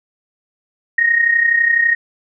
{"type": "tone with amplitude modulation", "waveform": "sine", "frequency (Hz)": 1864.7, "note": "A#6", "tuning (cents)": 0, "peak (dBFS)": -8, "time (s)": [0.98, 1.95], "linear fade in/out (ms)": 5, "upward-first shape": "sine", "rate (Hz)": 32, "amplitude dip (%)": 65, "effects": []}